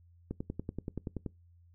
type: click train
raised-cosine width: 3 ms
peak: -23 dBFS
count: 11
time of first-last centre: 0.31-1.262 s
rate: 10.5 Hz
effects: noise-tail reverb RT60 0.2 s tail -23 dB re dry + added 86 Hz sine -58 dBFS peak until 1.74 s